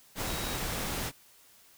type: tone in noise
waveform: sine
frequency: 3809 Hz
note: A#7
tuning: 37 cents sharp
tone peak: -43 dBFS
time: 0.25-0.6 s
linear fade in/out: 50 ms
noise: pink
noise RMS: -34 dBFS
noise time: 0.15-1.12 s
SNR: -12 dB
effects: white hiss -59 dBFS RMS until 1.77 s